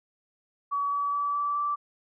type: tone with pitch steps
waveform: sine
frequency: 1136 / 1143.2 / 1150.5 / 1157.9 / 1165.2 Hz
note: C#6 / D6 / D6 / D6 / D6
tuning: +42 / -47 / -36 / -25 / -14 cents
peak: -25 dBFS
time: 0.71-1.76 s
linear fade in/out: 20 ms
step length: 210 ms
effects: none